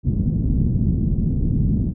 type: low-pass noise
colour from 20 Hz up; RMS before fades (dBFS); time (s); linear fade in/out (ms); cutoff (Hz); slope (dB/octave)
white; -19; 0.03-1.94; 50; 210; 24
effects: none